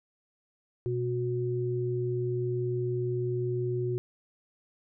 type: tone pair together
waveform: sine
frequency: 123.47 / 364.5 Hz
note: B2 / F#4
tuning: 0 / -26 cents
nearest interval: octave + perfect fifth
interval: 1874 cents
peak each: -30 / -30 dBFS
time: 0.86-3.98 s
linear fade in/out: 0 ms
effects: none